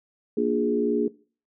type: chord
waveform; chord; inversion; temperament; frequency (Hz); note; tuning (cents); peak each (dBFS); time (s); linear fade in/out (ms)
sine; Bb dominant seventh; none; equal with one note detuned; 233.1 / 293.7 / 353.3 / 415.3; Bb3 / D4 / F4 / Ab4; 0 / 0 / +20 / 0; -26 / -27 / -29 / -24; 0.37-1.08; 5
effects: noise-tail reverb RT60 0.4 s tail -20 dB re dry